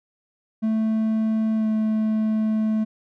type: tone with pitch glide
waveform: triangle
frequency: 220 to 217.6 Hz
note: A3 to A3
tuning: 0 to -19 cents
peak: -17 dBFS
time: 0.62-2.85 s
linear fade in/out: 20 ms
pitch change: -19 cents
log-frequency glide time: 1.56-1.67 s
effects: none